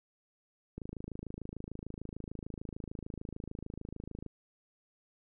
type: click train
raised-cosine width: 3 ms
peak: -28 dBFS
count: 94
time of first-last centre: 0.78-4.263 s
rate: 26.7 Hz
effects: none